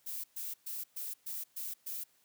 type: noise bursts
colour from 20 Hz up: violet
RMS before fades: -40 dBFS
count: 7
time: 0.06-2.04 s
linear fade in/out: 10 ms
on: 180 ms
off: 120 ms
effects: white hiss -70 dBFS RMS until 2.24 s + high-pass 80 Hz 12 dB/octave